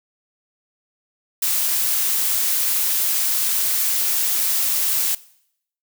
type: noise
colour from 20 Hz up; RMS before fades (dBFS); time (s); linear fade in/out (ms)
blue; -20; 1.42-5.15; 5
effects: noise-tail reverb RT60 0.7 s tail -20 dB re dry